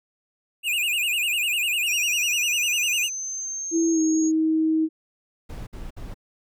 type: tone with vibrato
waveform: square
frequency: 2637 Hz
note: E7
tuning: in tune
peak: -22 dBFS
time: 0.63-3.1 s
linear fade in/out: 50 ms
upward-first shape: sine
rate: 10 Hz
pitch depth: 160 cents each way
type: linear sweep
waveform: sine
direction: up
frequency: 5690 to 6645 Hz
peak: -28 dBFS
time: 1.86-4.32 s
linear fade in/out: 50 ms
type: tone with pitch glide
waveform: sine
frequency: 329.6 to 317.3 Hz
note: E4 to D#4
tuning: 0 to +34 cents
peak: -18 dBFS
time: 3.71-4.89 s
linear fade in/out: 50 ms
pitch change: -66 cents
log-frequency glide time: 3.92-4 s
type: noise bursts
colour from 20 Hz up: brown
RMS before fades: -35 dBFS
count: 3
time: 5.49-6.144 s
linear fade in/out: 10 ms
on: 180 ms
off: 57 ms
effects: none